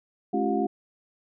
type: tone cluster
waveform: sine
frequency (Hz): 213.2 / 274.8 / 344.2 / 389 / 717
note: G#3 / C#4 / F4 / G4 / F5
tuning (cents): +46 / -15 / -25 / -13 / +45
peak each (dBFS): -29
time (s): 0.33-0.67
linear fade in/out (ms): 10
effects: none